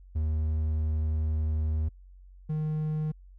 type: tone pair in turn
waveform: triangle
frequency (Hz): 77.78 / 154.22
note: D#2 / D#3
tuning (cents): 0 / -15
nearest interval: octave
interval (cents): 1185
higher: second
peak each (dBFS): -23 / -25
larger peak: first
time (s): 0.15-1.89 / 2.49-3.12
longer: first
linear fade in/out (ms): 10
effects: added 46 Hz sine -48 dBFS peak until 3.38 s